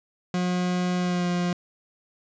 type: tone with pitch glide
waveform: 40% pulse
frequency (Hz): 180 to 176.7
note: F#3 to F3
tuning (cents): -47 to +21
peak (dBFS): -22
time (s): 0.34-1.53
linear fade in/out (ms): 2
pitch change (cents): -32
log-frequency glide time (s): 0.97-1.28
effects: resampled to 16000 Hz + 10-bit